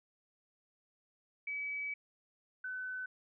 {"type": "tone pair in turn", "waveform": "sine", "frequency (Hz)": [2285, 1510.1], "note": ["D7", "F#6"], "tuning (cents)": [-48, 35], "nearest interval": "perfect fifth", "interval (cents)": 717, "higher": "first", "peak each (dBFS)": [-36, -38], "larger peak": "first", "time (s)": [[1.47, 1.94], [2.64, 3.06]], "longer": "first", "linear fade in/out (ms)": 5, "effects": []}